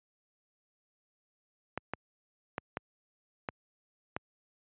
clicks, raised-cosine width 0.5 ms, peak -18 dBFS, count 6, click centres 1.776 / 1.936 / 2.581 / 2.771 / 3.488 / 4.165 s, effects high-pass 80 Hz 12 dB/octave + resampled to 8000 Hz

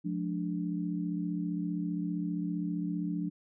sine chord, D diminished, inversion first, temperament just, 176.2 / 211.4 / 293.7 Hz, F3 / Ab3 / D4, +16 / +31 / 0 cents, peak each -33 / -39 / -35 dBFS, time 0.04-3.3 s, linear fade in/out 20 ms, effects none

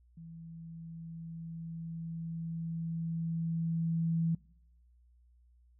sine tone with level ramp, 164.9 Hz, E3, 1 cent sharp, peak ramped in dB -46 to -27 dBFS, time 0.17-4.35 s, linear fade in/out 5 ms, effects noise-tail reverb RT60 0.7 s tail -23 dB re dry + added 60 Hz sine -61 dBFS peak until 5.79 s

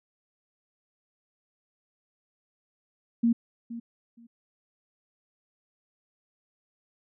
sine tone with echo, 233.1 Hz, A#3, in tune, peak -19 dBFS, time 3.23-3.33 s, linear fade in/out 10 ms, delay 470 ms, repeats 2, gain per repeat -15 dB, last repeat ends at 4.27 s, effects none

